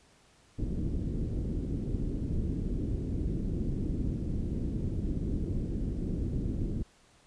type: low-pass noise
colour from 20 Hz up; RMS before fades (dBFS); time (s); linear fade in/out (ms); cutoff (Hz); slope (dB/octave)
pink; -32; 0.58-6.83; 10; 340; 24
effects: pink hiss -62 dBFS RMS until 7.26 s + resampled to 22050 Hz